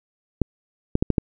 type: clicks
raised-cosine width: 3 ms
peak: -5 dBFS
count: 5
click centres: 0.417 / 0.954 / 1.025 / 1.103 / 1.182 s
effects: none